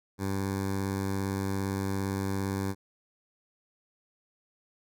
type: tone with notch filter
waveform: 15% pulse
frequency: 97.5 Hz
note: G2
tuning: 9 cents flat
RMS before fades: -31 dBFS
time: 0.18-2.75 s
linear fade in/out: 50 ms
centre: 2900 Hz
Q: 1.4
effects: none